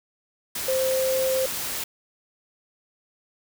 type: tone in noise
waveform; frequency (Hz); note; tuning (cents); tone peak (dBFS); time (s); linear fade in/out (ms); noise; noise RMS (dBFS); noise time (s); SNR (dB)
sine; 523.3; C5; 0; -21; 0.68-1.46; 5; white; -30; 0.55-1.84; +6
effects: none